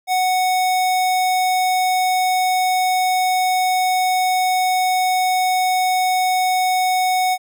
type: tone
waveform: square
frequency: 740 Hz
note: F#5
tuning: in tune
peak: -16 dBFS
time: 0.07-7.38 s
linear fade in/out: 50 ms
effects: none